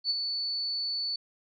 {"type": "tone with ADSR envelope", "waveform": "sine", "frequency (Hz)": 4470, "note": "C#8", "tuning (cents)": 14, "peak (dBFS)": -23, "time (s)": [0.04, 1.16], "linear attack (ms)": 60, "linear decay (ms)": 28, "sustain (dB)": -6, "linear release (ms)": 4, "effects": []}